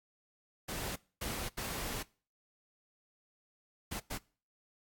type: noise bursts at uneven times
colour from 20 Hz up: pink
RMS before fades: -39 dBFS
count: 5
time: 0.68-0.96 / 1.21-1.49 / 1.57-2.03 / 3.91-4 / 4.1-4.18 s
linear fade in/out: 10 ms
effects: noise-tail reverb RT60 0.4 s tail -23 dB re dry + AAC 64 kbps